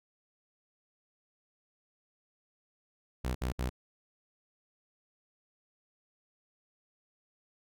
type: tone bursts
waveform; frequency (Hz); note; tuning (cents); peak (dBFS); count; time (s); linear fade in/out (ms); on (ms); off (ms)
sawtooth; 62.8; B1; +30; -27; 3; 3.24-3.696; 10; 110; 63
effects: none